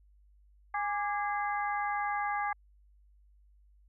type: harmonic tone with a mistuned harmonic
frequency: 411.2 Hz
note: G#4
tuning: 17 cents flat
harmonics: 2 / 3 / 4 / 5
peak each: -32 / -36 / -38 / -40 dBFS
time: 0.74-2.53 s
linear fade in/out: 5 ms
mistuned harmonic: 3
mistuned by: -75 cents
effects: added 50 Hz sine -59 dBFS peak until 3.88 s